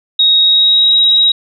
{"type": "tone with pitch glide", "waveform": "sine", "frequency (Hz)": [3771, 3821], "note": ["A#7", "A#7"], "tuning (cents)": [19, 42], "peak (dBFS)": -6, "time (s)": [0.19, 1.32], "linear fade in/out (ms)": 5, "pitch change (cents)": 23, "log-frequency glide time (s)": [0.38, 0.93], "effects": []}